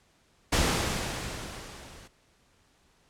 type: noise with level ramp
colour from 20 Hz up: pink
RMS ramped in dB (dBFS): -23 to -50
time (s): 0.52-2.08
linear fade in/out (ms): 10
effects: pink hiss -65 dBFS RMS until 3.09 s + low-pass 9000 Hz 12 dB/octave